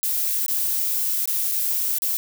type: noise with dropouts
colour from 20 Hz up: violet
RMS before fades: -23 dBFS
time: 0.03-2.17 s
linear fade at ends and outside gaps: 0 ms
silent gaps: 0.462-0.482 / 1.256-1.275 / 1.515-1.519 / 1.985-2.02 s
effects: none